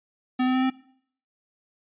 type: tone with pitch steps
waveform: square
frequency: 254.3 / 256.5 / 258.7 / 261 Hz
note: C4 / C4 / C4 / C4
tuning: -49 / -34 / -19 / -4 cents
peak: -21 dBFS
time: 0.39-0.702 s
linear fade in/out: 10 ms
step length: 78 ms
effects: noise-tail reverb RT60 0.6 s tail -19 dB re dry + resampled to 8000 Hz